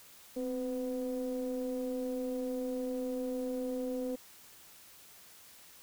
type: ring-modulated tone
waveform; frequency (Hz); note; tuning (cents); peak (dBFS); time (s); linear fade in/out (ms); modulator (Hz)
triangle; 122.5; B2; -14; -28; 0.36-4.16; 10; 381
effects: white hiss -56 dBFS RMS until 5.82 s